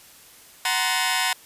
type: tone cluster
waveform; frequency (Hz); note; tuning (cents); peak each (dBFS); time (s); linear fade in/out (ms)
15% pulse; 744 / 940 / 1041 / 1752 / 2550; F#5 / A#5 / C6 / A6 / D#7; +9 / +14 / -9 / -8 / +42; -20 / -20 / -21 / -22 / -23; 0.65-1.33; 2
effects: white hiss -49 dBFS RMS until 1.45 s + resampled to 32000 Hz